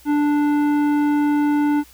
sine tone with tanh clipping, 293.7 Hz, D4, in tune, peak -17 dBFS, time 0.05-1.84 s, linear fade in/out 50 ms, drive 13 dB, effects added 60 Hz sine -51 dBFS peak until 1.93 s + white hiss -49 dBFS RMS until 1.93 s

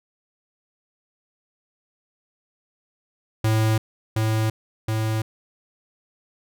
square tone with echo, 110 Hz, A2, in tune, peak -18 dBFS, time 3.44-3.78 s, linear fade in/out 5 ms, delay 720 ms, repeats 2, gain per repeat -2 dB, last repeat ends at 5.22 s, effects none

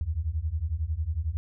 sine beating tone pair, 73.42 / 84.42 Hz, D2 / E2, 0 / +42 cents, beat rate 11 Hz, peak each -30 / -29 dBFS, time 0.01-1.37 s, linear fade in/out 0 ms, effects none

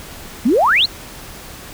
sine exponential sweep, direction up, 205.7 to 4499 Hz, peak -10 dBFS, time 0.45-0.86 s, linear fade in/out 10 ms, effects pink hiss -35 dBFS RMS until 1.73 s

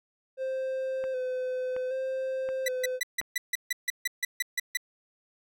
triangle tone with vibrato, 517 Hz, C5, 21 cents flat, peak -27 dBFS, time 0.37-3 s, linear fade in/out 50 ms, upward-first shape square, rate 0.65 Hz, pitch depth 26 cents each way
click train, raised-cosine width 0.5 ms, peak -27 dBFS, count 4, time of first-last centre 1.04-3.214 s, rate 1.38 Hz
sawtooth tone bursts, 1975.5 Hz, B6, in tune, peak -22 dBFS, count 13, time 2.66-4.772 s, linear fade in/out 5 ms, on 24 ms, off 150 ms
effects none

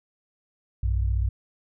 sine tone pair together, 60.48 / 96 Hz, B1 / G2, -36 / -36 cents, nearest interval minor sixth, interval 800 cents, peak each -22 / -27 dBFS, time 0.83-1.29 s, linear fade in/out 5 ms, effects none

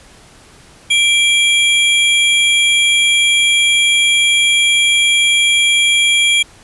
square tone pair together, 2349 / 3280 Hz, D7 / G#7, 0 / -22 cents, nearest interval tritone, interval 578 cents, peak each -13 dBFS, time 0.9-6.43 s, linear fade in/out 10 ms, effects pink hiss -43 dBFS RMS until 6.63 s + resampled to 24000 Hz

